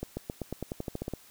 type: accelerating click train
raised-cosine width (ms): 2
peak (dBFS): -20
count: 13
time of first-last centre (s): 0.03-1.137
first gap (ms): 140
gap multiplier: 0.92
effects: white hiss -56 dBFS RMS until 1.3 s